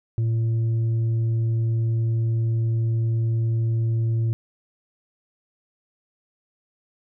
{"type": "tone with tanh clipping", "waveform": "triangle", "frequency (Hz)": 113.8, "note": "A#2", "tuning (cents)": -41, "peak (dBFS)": -20, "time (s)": [0.18, 4.33], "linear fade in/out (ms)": 0, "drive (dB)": 8, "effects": []}